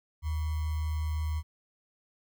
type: tone with sample-and-hold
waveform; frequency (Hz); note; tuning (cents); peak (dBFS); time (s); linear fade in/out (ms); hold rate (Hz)
sine; 77.78; D#2; 0; -28; 0.22-1.43; 50; 1050
effects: none